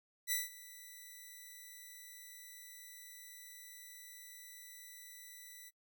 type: tone with ADSR envelope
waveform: 5% pulse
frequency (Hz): 1975.5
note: B6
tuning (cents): 0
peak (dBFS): -21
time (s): 0.27-5.71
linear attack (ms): 47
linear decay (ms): 170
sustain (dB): -20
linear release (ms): 31
effects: noise-tail reverb RT60 0.1 s tail -25 dB re dry